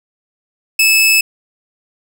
sawtooth tone, 2608 Hz, E7, 19 cents flat, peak -5 dBFS, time 0.79-1.21 s, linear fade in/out 5 ms, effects none

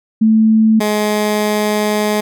sine / 15% pulse tone pair in turn, 220 / 210.8 Hz, A3 / G#3, 0 / +26 cents, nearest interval minor second, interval 74 cents, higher first, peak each -7 dBFS, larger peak neither, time 0.21-0.8 / 0.8-2.21 s, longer second, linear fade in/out 10 ms, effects none

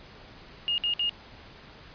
sine tone bursts, 2847 Hz, F7, 33 cents sharp, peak -24 dBFS, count 3, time 0.68-1.094 s, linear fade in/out 0 ms, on 100 ms, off 57 ms, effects pink hiss -49 dBFS RMS until 1.94 s + resampled to 11025 Hz

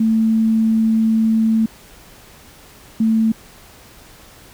sine tone pair in turn, 222.4 / 222.4 Hz, A3 / A3, +19 / +19 cents, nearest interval unison, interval 0 cents, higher neither, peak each -12 dBFS, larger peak neither, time 0-1.66 / 3-3.32 s, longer first, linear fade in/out 5 ms, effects pink hiss -44 dBFS RMS until 4.53 s

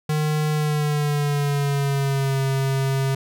square tone with pitch glide, 152.6 to 135.17 Hz, D#3 to C#3, -33 to -43 cents, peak -20 dBFS, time 0.09-3.15 s, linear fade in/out 5 ms, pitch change -210 cents, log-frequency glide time 0.51-2.39 s, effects none

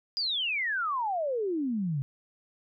sine exponential sweep, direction down, 4978 to 131.4 Hz, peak -27 dBFS, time 0.17-2.02 s, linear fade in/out 0 ms, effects none

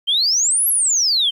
sine exponential two-way sweep, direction up then down, 3059 to 11690 to 3059 Hz, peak -13 dBFS, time 0.07-1.31 s, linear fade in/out 20 ms, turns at 0.68 s, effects tanh soft clip ceiling -9 dBFS + 9-bit

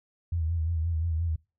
sine tone with vibrato, 82.1 Hz, E2, 6 cents flat, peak -25 dBFS, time 0.32-1.36 s, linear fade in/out 5 ms, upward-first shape sine, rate 5.7 Hz, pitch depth 72 cents each way, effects noise-tail reverb RT60 0.3 s tail -25 dB re dry

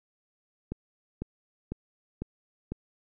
click train, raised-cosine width 3 ms, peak -20 dBFS, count 5, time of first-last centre 0.72-2.72 s, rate 2 Hz, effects none

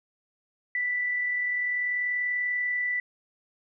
sine tone with amplitude modulation, 1975.5 Hz, B6, in tune, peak -24 dBFS, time 0.75-3 s, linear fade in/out 2 ms, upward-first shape sine, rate 40.4 Hz, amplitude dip 25%, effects none

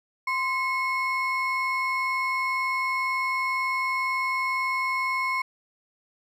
triangle ring-modulated tone, 1611 Hz, G6, 47 cents sharp, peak -19 dBFS, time 0.27-5.42 s, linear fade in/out 5 ms, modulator 571 Hz, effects none

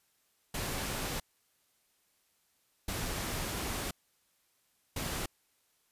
pink noise bursts at uneven times, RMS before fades -36 dBFS, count 3, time 0.54-1.2 / 2.88-3.91 / 4.96-5.26 s, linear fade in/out 5 ms, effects white hiss -73 dBFS RMS until 5.91 s + resampled to 32000 Hz

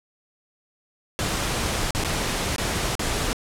pink noise with dropouts, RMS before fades -25 dBFS, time 1.19-3.33 s, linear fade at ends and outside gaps 0 ms, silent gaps 1.907-1.949 / 2.038-2.047 / 2.561-2.582 / 2.953-2.994 s, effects low-pass 10000 Hz 12 dB/octave

